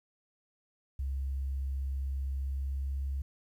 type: tone with pitch glide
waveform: sine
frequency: 67.7 to 68.41 Hz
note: C#2 to C#2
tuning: -40 to -22 cents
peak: -30 dBFS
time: 0.99-3.22 s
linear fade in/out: 5 ms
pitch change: +18 cents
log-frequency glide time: 2.37-3.01 s
effects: tanh soft clip ceiling -27 dBFS + 11-bit

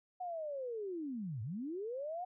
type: linear two-way sweep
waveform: sine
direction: down then up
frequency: 741 to 100.2 to 741 Hz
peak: -38 dBFS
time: 0.2-2.25 s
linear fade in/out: 10 ms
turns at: 1.42 s
effects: none

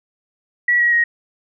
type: tone with pitch steps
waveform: sine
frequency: 1935 / 1908.4 / 1882.1 Hz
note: B6 / A#6 / A#6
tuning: -36 / +40 / +16 cents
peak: -12 dBFS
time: 0.68-1.04 s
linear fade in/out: 5 ms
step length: 120 ms
effects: none

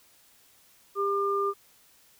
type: tone pair together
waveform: sine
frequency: 399.3 / 1200 Hz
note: G4 / D6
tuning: +32 / +37 cents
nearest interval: octave + perfect fifth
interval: 1905 cents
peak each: -27 dBFS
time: 0.95-1.54 s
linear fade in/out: 50 ms
effects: white hiss -60 dBFS RMS until 2.19 s

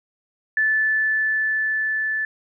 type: tone with level ramp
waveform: sine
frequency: 1747 Hz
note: A6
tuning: 13 cents flat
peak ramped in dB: -16 to -21 dBFS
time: 0.57-2.25 s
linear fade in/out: 2 ms
effects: none

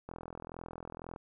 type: click train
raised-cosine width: 1 ms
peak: -29 dBFS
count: 46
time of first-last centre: 0.09-1.161 s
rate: 42 Hz
effects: none

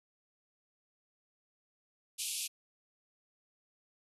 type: band-pass noise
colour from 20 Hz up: white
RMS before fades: -38 dBFS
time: 2.18-2.48 s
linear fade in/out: 20 ms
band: 2400 to 12000 Hz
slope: 96 dB/octave
effects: none

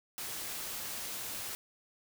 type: noise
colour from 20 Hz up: white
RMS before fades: -40 dBFS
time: 0.18-1.55 s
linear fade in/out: 0 ms
effects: none

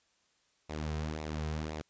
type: tone with flanger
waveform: sawtooth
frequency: 77.2 Hz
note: D#2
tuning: 13 cents flat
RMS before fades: -37 dBFS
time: 0.69-1.82 s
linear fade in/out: 10 ms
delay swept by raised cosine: 0.63 to 3.53 ms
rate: 1.9 Hz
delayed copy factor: -0.6
effects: white hiss -72 dBFS RMS until 1.89 s + resampled to 16000 Hz

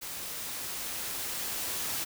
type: noise with level ramp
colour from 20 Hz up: white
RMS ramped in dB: -39 to -33 dBFS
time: 0.01-2.05 s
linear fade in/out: 20 ms
effects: none

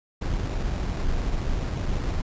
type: noise with sample-and-hold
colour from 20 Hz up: brown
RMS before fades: -26 dBFS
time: 0.21-2.22 s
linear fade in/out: 10 ms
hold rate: 3150 Hz
effects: resampled to 16000 Hz

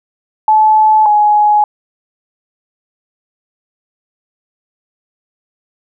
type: tone pair in turn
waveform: sine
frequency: 864 / 838.4 Hz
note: A5 / G#5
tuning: -32 / +16 cents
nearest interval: minor second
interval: 52 cents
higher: first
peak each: -5 / -6 dBFS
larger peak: first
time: 0.48-1.06 / 1.06-1.64 s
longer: neither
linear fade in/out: 2 ms
effects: none

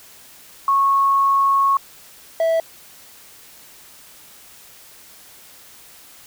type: tone pair in turn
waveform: sine / triangle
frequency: 1100 / 655.3 Hz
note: C#6 / E5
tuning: -14 / -10 cents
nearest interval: major sixth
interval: 896 cents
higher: first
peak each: -13 dBFS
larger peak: neither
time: 0.68-1.77 / 2.4-2.6 s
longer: first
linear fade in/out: 2 ms
effects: white hiss -45 dBFS RMS until 6.26 s

